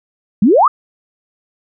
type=exponential sweep; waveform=sine; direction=up; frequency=182.4 to 1299 Hz; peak=-6 dBFS; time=0.42-0.68 s; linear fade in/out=5 ms; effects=none